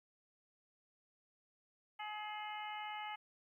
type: harmonic tone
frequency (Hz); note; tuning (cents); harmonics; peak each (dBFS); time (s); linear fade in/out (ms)
423; G#4; +32; 2 / 3 / 4 / 5 / 6 / 7; -44 / -51 / -55 / -49 / -57 / -52; 1.99-3.16; 10
effects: 13-bit